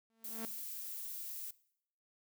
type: tone with exponential growth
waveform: sawtooth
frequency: 225 Hz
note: A3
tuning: 39 cents sharp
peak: -35 dBFS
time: 0.1-0.45 s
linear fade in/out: 0 ms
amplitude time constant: 74 ms
type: noise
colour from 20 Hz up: violet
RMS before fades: -44 dBFS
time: 0.24-1.51 s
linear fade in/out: 5 ms
effects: noise-tail reverb RT60 0.7 s tail -21 dB re dry